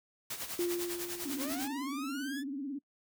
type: noise with tremolo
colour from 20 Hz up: white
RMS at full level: -38 dBFS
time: 0.3-1.68 s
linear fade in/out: 5 ms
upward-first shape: sine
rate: 10 Hz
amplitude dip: 65%
type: tone with exponential decay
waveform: sine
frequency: 349.2 Hz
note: F4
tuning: in tune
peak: -28 dBFS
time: 0.59-2.2 s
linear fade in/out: 2 ms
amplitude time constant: 350 ms
type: tone with vibrato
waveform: sine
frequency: 277.2 Hz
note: C#4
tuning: in tune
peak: -35 dBFS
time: 1.25-2.79 s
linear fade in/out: 10 ms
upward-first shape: sine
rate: 18 Hz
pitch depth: 110 cents each way
type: linear sweep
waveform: sawtooth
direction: up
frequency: 480 to 1763 Hz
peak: -37 dBFS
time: 1.37-2.44 s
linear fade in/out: 50 ms
effects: noise-tail reverb RT60 0.1 s tail -23 dB re dry